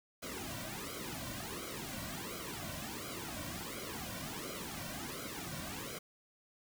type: noise with flanger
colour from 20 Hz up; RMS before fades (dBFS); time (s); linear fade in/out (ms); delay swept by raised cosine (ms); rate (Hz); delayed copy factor
pink; -43; 0.22-5.99; 10; 1.1 to 2.4; 1.4; -0.95
effects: none